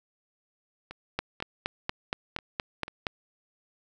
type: two click trains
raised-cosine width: 0.3 ms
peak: -24 / -12 dBFS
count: 5 / 9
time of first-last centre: 0.91-2.88 / 1.19-3.068 s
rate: 2.03 / 4.26 Hz
effects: none